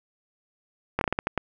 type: slowing click train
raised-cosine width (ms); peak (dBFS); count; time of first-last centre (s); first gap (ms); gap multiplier
0.5; -9; 8; 0.99-1.377; 22; 1.3
effects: none